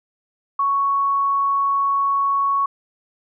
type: tone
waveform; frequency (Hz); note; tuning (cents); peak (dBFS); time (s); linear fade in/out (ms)
sine; 1111; C#6; +4; -16; 0.59-2.66; 5
effects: none